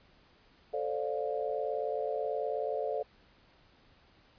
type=chord; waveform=sine; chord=D minor seventh; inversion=second; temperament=just; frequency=440.5 / 528.6 / 587.3 / 704.8 Hz; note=A4 / C5 / D5 / F5; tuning=+2 / +18 / 0 / +16 cents; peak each=-35 / -37 / -36 / -38 dBFS; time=0.73-3.03 s; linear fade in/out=10 ms; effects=pink hiss -63 dBFS RMS until 4.38 s + resampled to 11025 Hz